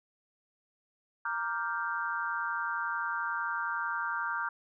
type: chord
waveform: sine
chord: G minor seventh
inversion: first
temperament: equal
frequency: 932.3 / 1174.7 / 1396.9 / 1568 Hz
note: Bb5 / D6 / F6 / G6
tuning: 0 / 0 / 0 / 0 cents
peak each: -37 / -37 / -35 / -36 dBFS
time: 1.25-4.49 s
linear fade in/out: 5 ms
effects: none